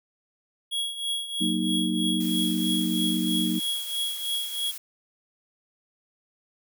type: tone with tremolo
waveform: square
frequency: 3322 Hz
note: G#7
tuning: in tune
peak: -25 dBFS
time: 0.71-4.72 s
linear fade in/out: 20 ms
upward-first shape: triangle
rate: 3.1 Hz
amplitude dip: 75%
type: chord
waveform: sine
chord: D# minor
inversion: first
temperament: equal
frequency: 185 / 233.1 / 311.1 Hz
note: F#3 / A#3 / D#4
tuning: 0 / 0 / 0 cents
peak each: -28 / -28 / -28 dBFS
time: 1.4-3.6 s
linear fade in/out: 20 ms
type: noise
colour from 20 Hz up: blue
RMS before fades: -38 dBFS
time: 2.2-4.78 s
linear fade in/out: 5 ms
effects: none